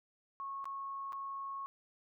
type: tone with dropouts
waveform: sine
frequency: 1097 Hz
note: C#6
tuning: 18 cents flat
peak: -39 dBFS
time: 0.4-1.66 s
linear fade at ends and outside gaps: 0 ms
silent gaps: 0.643-0.655 / 1.123-1.13 s
effects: none